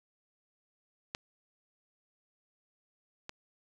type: clicks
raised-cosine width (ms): 0.2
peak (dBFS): -18 / -23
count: 2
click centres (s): 1.149 / 3.294
effects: none